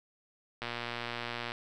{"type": "click train", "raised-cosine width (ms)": 0.3, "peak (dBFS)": -20, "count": 108, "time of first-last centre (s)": [0.62, 1.519], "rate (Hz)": 119, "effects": []}